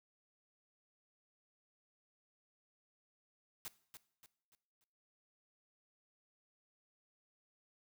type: noise with echo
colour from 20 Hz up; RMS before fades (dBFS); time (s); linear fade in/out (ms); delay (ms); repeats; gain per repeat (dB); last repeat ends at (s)
white; -45; 3.65-3.68; 0; 290; 4; -8; 4.84
effects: noise-tail reverb RT60 0.6 s tail -18 dB re dry